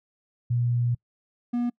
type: tone pair in turn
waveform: sine / triangle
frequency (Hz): 120.5 / 241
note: B2 / B3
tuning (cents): -42 / -42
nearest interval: octave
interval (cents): 1200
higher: second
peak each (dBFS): -21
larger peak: neither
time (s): 0.5-0.95 / 1.53-1.7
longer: first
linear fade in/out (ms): 10
effects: noise-tail reverb RT60 0.1 s tail -26 dB re dry